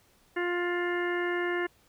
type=harmonic tone with a mistuned harmonic; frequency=351.6 Hz; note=F4; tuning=12 cents sharp; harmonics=1 / 2 / 3 / 4 / 5 / 6 / 8; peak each=-29 / -39 / -39 / -39 / -34 / -39 / -47 dBFS; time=0.36-1.67 s; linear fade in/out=10 ms; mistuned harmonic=8; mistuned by=+15 cents; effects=pink hiss -64 dBFS RMS until 1.88 s